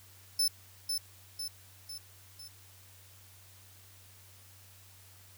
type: tone with echo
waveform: sawtooth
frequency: 5274 Hz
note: E8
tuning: in tune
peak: -23 dBFS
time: 0.39-0.48 s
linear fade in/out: 5 ms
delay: 500 ms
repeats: 4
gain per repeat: -5 dB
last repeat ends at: 2.48 s
effects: added 95 Hz sine -58 dBFS peak until 5.37 s + white hiss -58 dBFS RMS until 5.37 s